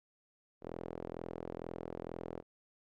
sawtooth tone with band-pass filter, 42.16 Hz, E1, 40 cents sharp, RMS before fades -44 dBFS, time 0.61-2.43 s, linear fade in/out 50 ms, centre 460 Hz, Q 1.6, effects Opus 48 kbps

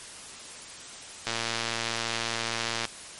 click train, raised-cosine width 0.2 ms, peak -11 dBFS, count 183, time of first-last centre 1.27-2.853 s, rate 115 Hz, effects white hiss -43 dBFS RMS until 3.19 s + MP3 48 kbps

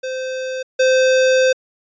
square tone pair in turn, 518 / 518 Hz, C5 / C5, -17 / -17 cents, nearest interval unison, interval 0 cents, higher neither, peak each -23 / -12 dBFS, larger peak second, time 0.03-0.63 / 0.79-1.53 s, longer second, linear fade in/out 10 ms, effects resampled to 16000 Hz

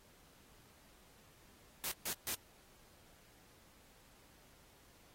white noise bursts, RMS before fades -39 dBFS, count 3, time 1.84-2.345 s, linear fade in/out 0 ms, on 75 ms, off 140 ms, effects pink hiss -65 dBFS RMS until 5.14 s + AAC 48 kbps

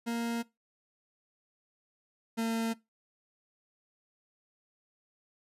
40% pulse tone pair in turn, 233.1 / 227.1 Hz, A#3 / A#3, 0 / -45 cents, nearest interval unison, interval 45 cents, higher first, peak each -30 / -28 dBFS, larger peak second, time 0.06-0.43 / 2.37-2.74 s, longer neither, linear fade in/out 20 ms, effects noise-tail reverb RT60 0.2 s tail -20 dB re dry + resampled to 32000 Hz

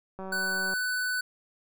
click train, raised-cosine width 1 ms, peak -26 dBFS, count 105, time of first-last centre 0.19-0.737 s, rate 190 Hz
square tone, 1496 Hz, F#6, 19 cents sharp, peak -28 dBFS, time 0.32-1.21 s, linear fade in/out 5 ms
effects none

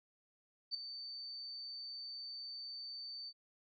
sine tone with ADSR envelope, 4564 Hz, C#8, 50 cents sharp, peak -33 dBFS, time 0.71-3.33 s, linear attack 35 ms, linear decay 6 ms, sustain -11 dB, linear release 50 ms, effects none

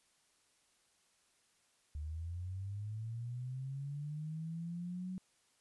sine linear sweep, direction up, 73 to 187.4 Hz, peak -39 dBFS, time 1.95-5.18 s, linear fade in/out 0 ms, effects white hiss -73 dBFS RMS until 5.6 s + resampled to 24000 Hz

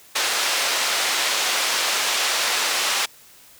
white band-pass noise, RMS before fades -22 dBFS, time 0.15-3.06 s, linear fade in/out 10 ms, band 550 to 5400 Hz, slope 12 dB/octave, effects white hiss -49 dBFS RMS until 3.59 s

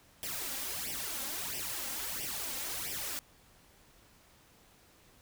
white noise with flanger, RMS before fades -38 dBFS, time 0.23-3.19 s, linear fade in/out 0 ms, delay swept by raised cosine 0.36 to 3.76 ms, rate 1.5 Hz, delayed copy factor +0.8, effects pink hiss -62 dBFS RMS until 5.21 s

